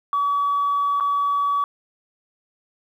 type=tone with dropouts; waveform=sine; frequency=1139 Hz; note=C#6; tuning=47 cents sharp; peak=-17 dBFS; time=0.13-1.64 s; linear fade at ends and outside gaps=1 ms; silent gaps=1-1.007 s; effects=tanh soft clip ceiling -14 dBFS + 9-bit